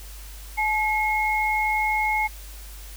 sine tone pair together, 858 / 2162 Hz, A5 / C#7, -44 / -44 cents, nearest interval octave + major third, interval 1600 cents, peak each -23 dBFS, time 0.57-2.28 s, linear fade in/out 20 ms, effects added 50 Hz sine -38 dBFS peak until 2.96 s + white hiss -45 dBFS RMS until 2.96 s

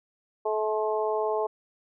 harmonic tone with a mistuned harmonic, 215.8 Hz, A3, 33 cents flat, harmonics 2 / 3 / 4 / 5, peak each -27 / -30 / -31 / -35 dBFS, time 0.45-1.47 s, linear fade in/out 10 ms, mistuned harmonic 5, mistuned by -21 cents, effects none

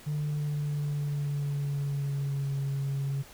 sine tone with pitch glide, 148.8 to 138.04 Hz, D3 to C#3, +23 to -7 cents, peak -26 dBFS, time 0.06-3.23 s, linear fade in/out 20 ms, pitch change -130 cents, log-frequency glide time 0.22-2.6 s, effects tanh soft clip ceiling -26 dBFS + pink hiss -51 dBFS RMS until 3.33 s

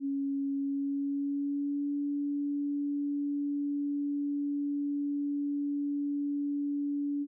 sine tone with pitch glide, 277.2 to 286.8 Hz, C#4 to D4, 0 to -41 cents, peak -29 dBFS, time 0-7.27 s, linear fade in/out 50 ms, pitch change +59 cents, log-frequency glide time 0.55-1.92 s, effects none

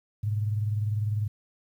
sine tone pair together, 104.68 / 124.7 Hz, G#2 / B2, +14 / +17 cents, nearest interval minor third, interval 303 cents, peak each -25 / -35 dBFS, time 0.23-1.28 s, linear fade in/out 10 ms, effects 10-bit

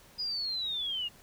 sine linear sweep, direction down, 4978 to 2794 Hz, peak -31 dBFS, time 0.18-1.09 s, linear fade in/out 20 ms, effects pink hiss -57 dBFS RMS until 1.22 s

